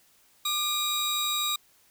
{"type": "tone pair together", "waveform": "sawtooth", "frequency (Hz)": [1200, 3812], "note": ["D6", "A#7"], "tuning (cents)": [37, 38], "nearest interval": "octave + minor sixth", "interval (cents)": 2001, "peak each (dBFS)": [-28, -24], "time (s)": [0.45, 1.56], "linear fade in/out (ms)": 5, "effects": ["white hiss -62 dBFS RMS until 1.9 s"]}